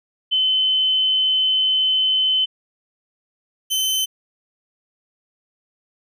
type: tone pair in turn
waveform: sine / sawtooth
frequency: 3051 / 3064 Hz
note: G7 / G7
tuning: -48 / -40 cents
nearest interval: unison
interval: 8 cents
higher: second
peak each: -15 dBFS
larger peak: neither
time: 0.31-2.46 / 3.7-4.06 s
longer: first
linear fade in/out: 20 ms
effects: none